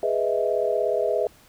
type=chord; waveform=sine; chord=E major seventh; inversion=first; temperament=equal; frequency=415.3 / 493.9 / 622.3 / 659.3 Hz; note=G#4 / B4 / D#5 / E5; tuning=0 / 0 / 0 / 0 cents; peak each=-26 dBFS; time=0.03-1.27 s; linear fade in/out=2 ms; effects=pink hiss -54 dBFS RMS until 1.48 s